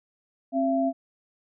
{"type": "tone pair together", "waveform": "sine", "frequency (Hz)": [267.5, 675], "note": ["C4", "E5"], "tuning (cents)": [38, 41], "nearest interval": "octave + major third", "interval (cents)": 1603, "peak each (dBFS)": -24, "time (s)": [0.52, 0.93], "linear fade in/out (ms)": 50, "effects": []}